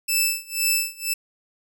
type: tone with tremolo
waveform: 10% pulse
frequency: 2638 Hz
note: E7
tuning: 1 cent sharp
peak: -9 dBFS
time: 0.08-1.14 s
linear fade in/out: 10 ms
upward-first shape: sine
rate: 2 Hz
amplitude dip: 95%
effects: none